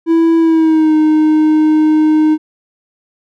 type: tone with pitch glide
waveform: triangle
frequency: 329.6 to 309.3 Hz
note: E4 to D#4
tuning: 0 to -10 cents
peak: -5 dBFS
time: 0.06-2.38 s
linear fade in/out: 50 ms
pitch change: -110 cents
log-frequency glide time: 0.38-0.95 s
effects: none